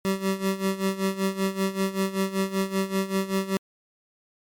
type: tone with tremolo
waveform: 25% pulse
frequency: 192.8 Hz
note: G3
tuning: 28 cents flat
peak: -17 dBFS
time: 0.05-3.57 s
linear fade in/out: 0 ms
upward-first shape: sine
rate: 5.2 Hz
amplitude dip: 80%
effects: MP3 96 kbps